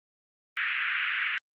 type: band-pass noise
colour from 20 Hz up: pink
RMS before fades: -29 dBFS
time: 0.57-1.38 s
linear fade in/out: 0 ms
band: 1400 to 2800 Hz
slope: 48 dB/octave
effects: Opus 24 kbps